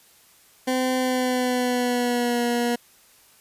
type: tone with pitch glide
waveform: 20% pulse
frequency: 256.6 to 239.4 Hz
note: C4 to A#3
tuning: -34 to +46 cents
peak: -16 dBFS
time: 0.67-2.76 s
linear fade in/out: 10 ms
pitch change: -120 cents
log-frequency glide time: 0.98-2.42 s
effects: white hiss -55 dBFS RMS until 3.4 s + resampled to 32000 Hz